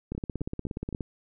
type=two click trains; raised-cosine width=3 ms; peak=-19 / -24 dBFS; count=16 / 4; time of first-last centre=0.12-1.008 / 0.15-0.927 s; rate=16.9 / 3.86 Hz; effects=none